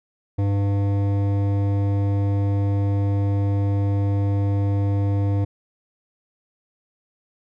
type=tone with hard clipping; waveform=triangle; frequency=100 Hz; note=G2; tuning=35 cents sharp; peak=-20 dBFS; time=0.38-5.45 s; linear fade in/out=10 ms; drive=17 dB; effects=none